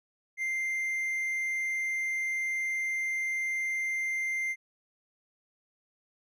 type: tone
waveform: triangle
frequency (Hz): 2093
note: C7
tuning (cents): 0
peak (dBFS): -27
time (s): 0.37-4.56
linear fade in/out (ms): 50
effects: none